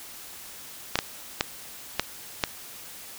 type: clicks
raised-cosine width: 0.2 ms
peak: -4 dBFS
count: 5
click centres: 0.956 / 0.989 / 1.409 / 1.996 / 2.438 s
effects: white hiss -43 dBFS RMS until 3.18 s